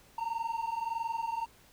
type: tone pair together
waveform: triangle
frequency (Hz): 902 / 923.6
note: A5 / A#5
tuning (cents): +43 / -16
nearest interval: unison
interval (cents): 41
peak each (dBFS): -34 / -32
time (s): 0.18-1.46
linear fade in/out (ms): 5
effects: pink hiss -60 dBFS RMS until 1.72 s